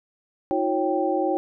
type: tone cluster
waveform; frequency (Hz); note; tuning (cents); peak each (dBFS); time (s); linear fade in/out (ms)
sine; 317.7 / 359.8 / 550 / 783; D#4 / F#4 / C#5 / G5; +36 / -48 / -14 / -2; -26; 0.51-1.37; 0
effects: none